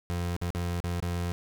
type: tone with dropouts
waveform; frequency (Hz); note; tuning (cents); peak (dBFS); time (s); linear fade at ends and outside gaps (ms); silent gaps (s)
30% pulse; 87.3; F2; 0; -26; 0.1-1.32; 0; 0.365-0.415 / 0.504-0.549 / 0.802-0.84 / 1.002-1.025
effects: none